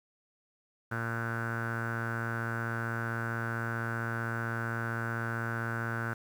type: tone with low-pass filter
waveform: sawtooth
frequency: 115.6 Hz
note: A#2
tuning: 14 cents flat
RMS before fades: -34 dBFS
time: 0.91-6.14 s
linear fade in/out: 10 ms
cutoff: 1500 Hz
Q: 9.6
effects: 9-bit